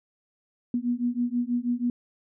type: beating tone pair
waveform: sine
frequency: 239.3 / 245.5 Hz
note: A#3 / B3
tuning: +46 / -10 cents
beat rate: 6.2 Hz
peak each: -27 dBFS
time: 0.74-1.9 s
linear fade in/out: 2 ms
effects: none